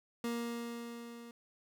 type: tone with level ramp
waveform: 30% pulse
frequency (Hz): 235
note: A#3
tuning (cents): +14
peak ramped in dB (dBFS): -31 to -46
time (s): 0.24-1.31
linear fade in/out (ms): 2
effects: none